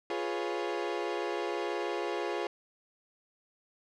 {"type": "chord", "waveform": "30% pulse", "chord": "C# dominant seventh", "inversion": "first", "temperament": "equal", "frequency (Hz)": [349.2, 415.3, 493.9, 554.4], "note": ["E#4", "G#4", "B4", "C#5"], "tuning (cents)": [0, 0, 0, 0], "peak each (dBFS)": [-33, -33, -37, -37], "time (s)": [0.1, 2.47], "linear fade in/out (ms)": 2, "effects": ["low-pass 4000 Hz 12 dB/octave"]}